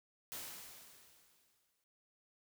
white noise with exponential decay, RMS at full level -44 dBFS, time 0.32-1.84 s, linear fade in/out 0 ms, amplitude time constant 330 ms, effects none

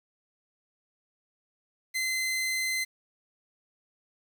sawtooth tone, 2060 Hz, C7, 28 cents flat, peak -24 dBFS, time 1.94-2.85 s, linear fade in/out 20 ms, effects 9-bit

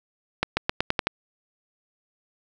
accelerating click train, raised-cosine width 0.3 ms, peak -5 dBFS, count 7, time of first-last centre 0.43-1.07 s, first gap 140 ms, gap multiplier 0.89, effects none

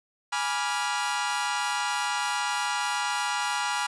sawtooth chord, G# diminished seventh, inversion none, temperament equal with one note detuned, 830.6 / 977.5 / 1174.7 / 1396.9 Hz, G#5 / B5 / D6 / F6, 0 / -18 / 0 / 0 cents, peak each -27 / -27 / -32 / -28 dBFS, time 0.32-3.87 s, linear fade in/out 10 ms, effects resampled to 22050 Hz + 9-bit

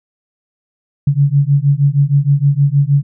sine beating tone pair, 138.59 / 144.99 Hz, C#3 / D3, 0 / -22 cents, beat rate 6.4 Hz, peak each -12 dBFS, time 1.07-3.03 s, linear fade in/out 5 ms, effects none

